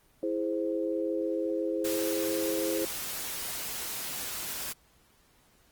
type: chord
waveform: sine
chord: E augmented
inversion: none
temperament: equal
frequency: 329.6 / 415.3 / 523.3 Hz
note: E4 / G#4 / B#4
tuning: 0 / 0 / 0 cents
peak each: -31 / -34 / -32 dBFS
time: 0.23-2.85 s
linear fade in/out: 2 ms
type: noise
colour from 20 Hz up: white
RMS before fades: -36 dBFS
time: 1.84-4.73 s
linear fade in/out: 10 ms
effects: pink hiss -64 dBFS RMS until 5.71 s + Opus 24 kbps